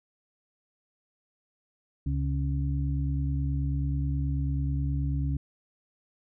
harmonic tone, 69.3 Hz, C#2, in tune, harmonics 1 / 2 / 4, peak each -28 / -29 / -36 dBFS, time 2.06-5.37 s, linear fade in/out 5 ms, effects none

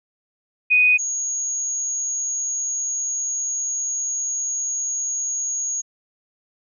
sine tone pair in turn, 2489 / 6645 Hz, D#7 / G#8, 0 / 0 cents, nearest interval octave + perfect fourth, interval 1700 cents, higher second, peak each -12 / -22 dBFS, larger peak first, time 0.7-0.98 / 0.98-5.82 s, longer second, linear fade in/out 20 ms, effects none

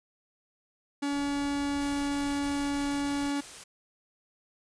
45% pulse tone, 284 Hz, C#4, 42 cents sharp, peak -28 dBFS, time 1.02-3.41 s, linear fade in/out 10 ms
brown noise, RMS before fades -46 dBFS, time 1.11-3.31 s, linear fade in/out 50 ms
white noise bursts, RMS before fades -45 dBFS, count 6, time 1.8-3.64 s, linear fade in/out 10 ms, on 290 ms, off 20 ms
effects resampled to 22050 Hz

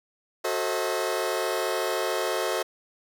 sawtooth chord, F# diminished seventh, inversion none, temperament just, 370 / 444 / 532.8 / 639.4 Hz, F#4 / A4 / C5 / Eb5, 0 / +16 / +31 / +47 cents, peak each -27 dBFS, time 0.44-2.63 s, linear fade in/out 10 ms, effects none

